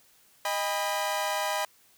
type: chord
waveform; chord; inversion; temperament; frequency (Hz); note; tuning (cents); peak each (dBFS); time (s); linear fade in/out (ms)
sawtooth; Eb augmented; none; equal with one note detuned; 622.3 / 804.6 / 987.8; Eb5 / G5 / B5; 0 / +45 / 0; -28; 0.45-1.65; 2
effects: white hiss -61 dBFS RMS until 1.97 s